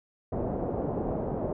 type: low-pass noise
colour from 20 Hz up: white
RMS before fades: -31 dBFS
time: 0.32-1.53 s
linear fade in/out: 5 ms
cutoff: 640 Hz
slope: 24 dB/octave
effects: none